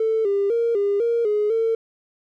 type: tone with pitch steps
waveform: triangle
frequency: 443.6 / 399.6 / 465.6 / 403.5 / 467.4 / 418.8 / 452.5 Hz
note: A4 / G4 / A#4 / G#4 / A#4 / G#4 / A4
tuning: +14 / +33 / -2 / -50 / +5 / +15 / +48 cents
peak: -14 dBFS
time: 0-1.75 s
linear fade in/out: 5 ms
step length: 250 ms
effects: tanh soft clip ceiling -15 dBFS